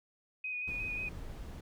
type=tone with vibrato; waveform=sine; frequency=2489 Hz; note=D#7; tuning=in tune; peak=-35 dBFS; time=0.44-1.09 s; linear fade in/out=5 ms; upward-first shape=square; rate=5.6 Hz; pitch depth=18 cents each way
type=noise; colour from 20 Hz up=brown; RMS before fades=-44 dBFS; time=0.67-1.61 s; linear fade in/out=10 ms
effects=none